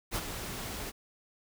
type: noise with ADSR envelope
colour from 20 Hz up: pink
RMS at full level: -31 dBFS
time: 0.11-0.92 s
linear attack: 48 ms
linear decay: 39 ms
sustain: -8 dB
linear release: 30 ms
effects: none